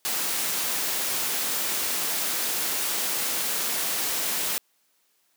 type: noise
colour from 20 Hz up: white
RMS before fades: -27 dBFS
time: 0.05-4.58 s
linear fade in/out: 0 ms
effects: white hiss -68 dBFS RMS until 5.36 s + high-pass 200 Hz 12 dB/octave